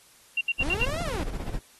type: tone bursts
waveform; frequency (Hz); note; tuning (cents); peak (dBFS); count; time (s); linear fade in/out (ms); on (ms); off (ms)
sine; 2761; F7; -20; -22; 5; 0.37-0.851; 5; 41; 69
type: noise with tremolo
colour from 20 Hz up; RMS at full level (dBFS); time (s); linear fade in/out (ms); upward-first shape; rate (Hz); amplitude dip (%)
brown; -29; 0.6-1.59; 2; sine; 15; 65
type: linear two-way sweep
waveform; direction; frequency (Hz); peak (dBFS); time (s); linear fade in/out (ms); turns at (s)
sawtooth; up then down; 246.9 to 711 to 246.9; -28; 0.62-1.24; 10; 1.02
effects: white hiss -56 dBFS RMS until 1.79 s + AAC 32 kbps